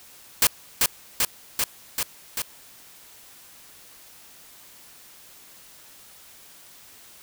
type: noise with echo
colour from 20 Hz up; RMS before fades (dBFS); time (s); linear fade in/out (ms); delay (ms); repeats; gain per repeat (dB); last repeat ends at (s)
white; -17; 0.42-0.47; 2; 390; 5; -2; 2.42
effects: white hiss -49 dBFS RMS until 7.22 s